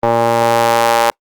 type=ring-modulated tone; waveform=sawtooth; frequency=116.54 Hz; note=A#2; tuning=in tune; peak=-3 dBFS; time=0.03-1.1 s; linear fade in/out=0 ms; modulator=699 Hz; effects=noise-tail reverb RT60 0.1 s tail -26 dB re dry + Opus 32 kbps